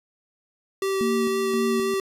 square tone with vibrato, 386.9 Hz, G4, 23 cents flat, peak -23 dBFS, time 0.82-2 s, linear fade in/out 2 ms, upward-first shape sine, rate 3.9 Hz, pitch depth 9 cents each way
sine tone with tremolo, 231.3 Hz, A#3, 13 cents flat, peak -23 dBFS, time 1.01-1.94 s, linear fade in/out 0 ms, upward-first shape square, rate 1.9 Hz, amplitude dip 55%
effects resampled to 32000 Hz

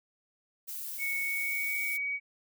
violet noise, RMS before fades -39 dBFS, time 0.67-1.98 s, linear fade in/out 20 ms
sine tone with pitch glide, 2217 to 2260 Hz, C#7 to C#7, 0 to +33 cents, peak -30 dBFS, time 0.98-2.2 s, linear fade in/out 50 ms, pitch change +33 cents, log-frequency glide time 1.2-1.81 s
effects none

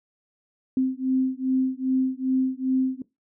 sine beating tone pair, 259.4 / 261.9 Hz, C4 / C4, -15 / +2 cents, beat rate 2.5 Hz, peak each -24 dBFS, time 0.77-3.02 s, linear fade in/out 2 ms, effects noise-tail reverb RT60 0.2 s tail -19 dB re dry

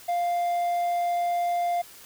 triangle tone, 698.5 Hz, F5, in tune, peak -21 dBFS, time 0.08-1.82 s, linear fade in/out 10 ms, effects white hiss -48 dBFS RMS until 2.05 s

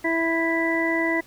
harmonic tone, 329.6 Hz, E4, in tune, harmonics 1 / 2 / 3 / 5 / 6, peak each -24 / -28 / -31 / -36 / -24 dBFS, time 0.04-1.21 s, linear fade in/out 10 ms, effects pink hiss -51 dBFS RMS until 1.26 s

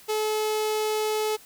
sawtooth tone with notch filter, 430 Hz, A4, 40 cents flat, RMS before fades -26 dBFS, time 0.08-1.37 s, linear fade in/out 20 ms, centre 1600 Hz, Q 2, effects white hiss -51 dBFS RMS until 1.45 s

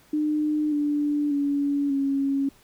sine tone with pitch steps, 302.6 / 293.3 / 284.3 / 275.6 Hz, D#4 / D4 / C#4 / C#4, -48 / -2 / +44 / -10 cents, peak -21 dBFS, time 0.13-2.49 s, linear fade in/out 5 ms, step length 590 ms, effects pink hiss -57 dBFS RMS until 2.63 s

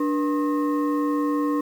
sine tone with frequency modulation, 293.7 Hz, D4, in tune, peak -20 dBFS, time 0-1.61 s, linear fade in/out 5 ms, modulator 776 Hz, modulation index 0.75, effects 8-bit

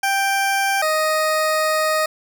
20% pulse tone pair in turn, 786 / 623.8 Hz, G5 / D#5, +4 / +4 cents, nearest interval major third, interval 400 cents, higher first, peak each -12 dBFS, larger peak neither, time 0.03-0.82 / 0.82-2.06 s, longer second, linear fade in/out 5 ms, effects none

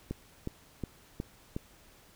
click train, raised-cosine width 3 ms, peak -21 dBFS, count 5, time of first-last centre 0.11-1.565 s, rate 2.75 Hz, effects pink hiss -59 dBFS RMS until 2.15 s

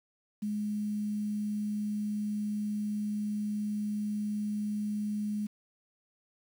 sine tone with quantisation, 209.3 Hz, G#3, 14 cents sharp, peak -30 dBFS, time 0.42-5.47 s, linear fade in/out 10 ms, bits 9, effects none

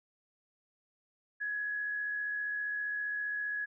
sine tone with amplitude modulation, 1680 Hz, G#6, 19 cents sharp, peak -31 dBFS, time 1.4-3.66 s, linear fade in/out 20 ms, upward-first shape sine, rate 75.1 Hz, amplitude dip 35%, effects none

